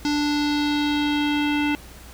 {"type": "tone with low-pass filter sweep", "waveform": "square", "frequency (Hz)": 293.7, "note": "D4", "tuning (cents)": 0, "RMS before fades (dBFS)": -22, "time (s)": [0.05, 1.75], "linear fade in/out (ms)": 0, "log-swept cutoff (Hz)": [5200, 2700], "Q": 3.1, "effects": ["added 60 Hz sine -43 dBFS peak until 2.13 s", "pink hiss -45 dBFS RMS until 2.13 s"]}